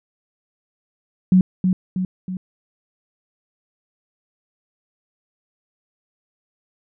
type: tone with echo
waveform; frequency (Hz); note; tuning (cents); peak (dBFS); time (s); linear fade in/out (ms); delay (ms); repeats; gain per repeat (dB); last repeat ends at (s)
sine; 185; F#3; 0; -9; 1.32-1.41; 2; 320; 3; -5; 2.37
effects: none